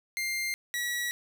sawtooth tone pair in turn, 2100 / 1930.6 Hz, C7 / B6, +6 / -40 cents, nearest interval minor second, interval 146 cents, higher first, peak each -26 dBFS, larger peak neither, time 0.17-0.54 / 0.74-1.11 s, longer neither, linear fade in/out 0 ms, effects none

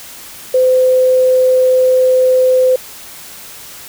sine tone, 512 Hz, C5, 38 cents flat, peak -7 dBFS, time 0.54-2.76 s, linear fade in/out 5 ms, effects white hiss -33 dBFS RMS until 3.88 s

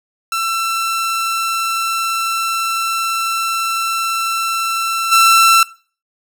sawtooth tone with level steps, 1341 Hz, E6, 29 cents sharp, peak -13 / -4 dBFS, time 0.32-5.63 s, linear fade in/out 2 ms, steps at 5.11 s, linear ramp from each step 20 ms, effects noise-tail reverb RT60 0.4 s tail -21 dB re dry

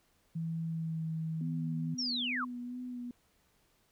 sine tone with pitch glide, 163.8 to 160.52 Hz, E3 to E3, -11 to -46 cents, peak -33 dBFS, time 0.35-1.95 s, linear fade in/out 10 ms, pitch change -35 cents, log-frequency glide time 0.64-1.05 s
sine tone with vibrato, 246.9 Hz, B3, in tune, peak -38 dBFS, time 1.41-3.11 s, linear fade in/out 2 ms, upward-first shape sine, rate 2.3 Hz, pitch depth 27 cents each way
sine linear sweep, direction down, 5730 to 987.8 Hz, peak -32 dBFS, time 1.98-2.45 s, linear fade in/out 10 ms
effects pink hiss -71 dBFS RMS until 3.91 s

